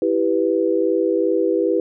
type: chord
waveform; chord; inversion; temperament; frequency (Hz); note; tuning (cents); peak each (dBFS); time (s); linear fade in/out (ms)
sine; E minor; none; equal; 329.6 / 392 / 493.9; E4 / G4 / B4; 0 / 0 / 0; -20; 0.02-1.8; 2
effects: none